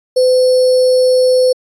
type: tone with sample-and-hold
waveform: sine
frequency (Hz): 508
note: B4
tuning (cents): +49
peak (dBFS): -7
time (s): 0.16-1.53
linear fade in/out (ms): 10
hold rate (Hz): 4900
effects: resampled to 22050 Hz